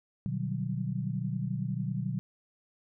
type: chord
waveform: sine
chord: G major seventh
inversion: first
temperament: equal with one note detuned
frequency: 123.47 / 150.61 / 185 / 196 Hz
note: B2 / D3 / F#3 / G3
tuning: 0 / +44 / 0 / 0 cents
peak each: -34 / -35 / -35 / -40 dBFS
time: 0.26-2.19 s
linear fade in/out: 0 ms
effects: none